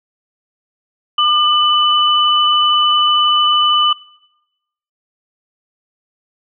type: tone pair together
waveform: sine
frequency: 1203 / 2992 Hz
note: D6 / F#7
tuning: +41 / +19 cents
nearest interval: octave + major third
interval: 1578 cents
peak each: -13 dBFS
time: 1.18-3.93 s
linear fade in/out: 5 ms
effects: noise-tail reverb RT60 1.0 s tail -23 dB re dry